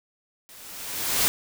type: noise with level ramp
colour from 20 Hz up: white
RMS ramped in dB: -48 to -20 dBFS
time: 0.49-1.28 s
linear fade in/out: 0 ms
effects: none